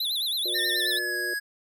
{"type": "tone with vibrato", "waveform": "square", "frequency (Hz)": 3735, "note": "A#7", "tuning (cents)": 3, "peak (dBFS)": -26, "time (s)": [0, 0.99], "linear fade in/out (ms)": 5, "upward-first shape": "sine", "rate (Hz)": 9.3, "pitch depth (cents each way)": 170}
{"type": "harmonic tone", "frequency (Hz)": 120.1, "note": "B2", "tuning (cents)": -48, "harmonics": [3, 4, 5], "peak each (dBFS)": [-35, -40, -42], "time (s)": [0.45, 1.34], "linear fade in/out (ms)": 5}
{"type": "tone with pitch glide", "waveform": "square", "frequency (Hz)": [1813, 1662.5], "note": ["A#6", "G#6"], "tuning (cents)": [-49, 1], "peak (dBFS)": -28, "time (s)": [0.54, 1.4], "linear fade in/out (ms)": 20, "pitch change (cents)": -150, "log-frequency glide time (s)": [0.71, 1.16]}
{"effects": []}